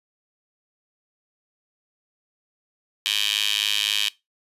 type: tone with high-pass filter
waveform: 15% pulse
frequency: 103.83 Hz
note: G#2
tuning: in tune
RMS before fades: -23 dBFS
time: 3.06-4.09 s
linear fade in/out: 0 ms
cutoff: 3100 Hz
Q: 4.4
effects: noise-tail reverb RT60 0.2 s tail -20 dB re dry + resampled to 32000 Hz